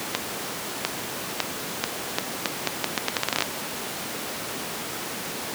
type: accelerating click train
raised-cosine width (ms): 0.2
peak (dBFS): -3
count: 18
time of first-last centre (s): 0.15-3.423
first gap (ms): 700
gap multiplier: 0.79
effects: pink hiss -31 dBFS RMS until 5.54 s + high-pass 200 Hz 12 dB/octave